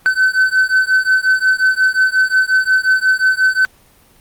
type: beating tone pair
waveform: triangle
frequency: 1520 / 1525.6 Hz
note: F#6 / G6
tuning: +46 / -47 cents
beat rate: 5.6 Hz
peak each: -12 dBFS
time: 0.06-3.65 s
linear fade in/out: 0 ms
effects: pink hiss -49 dBFS RMS until 4.2 s + Opus 32 kbps